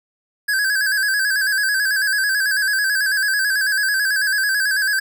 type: tone with vibrato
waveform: square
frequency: 1612 Hz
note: G6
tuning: 48 cents sharp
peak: -17 dBFS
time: 0.48-5 s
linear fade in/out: 10 ms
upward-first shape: square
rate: 9.1 Hz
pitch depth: 63 cents each way
effects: none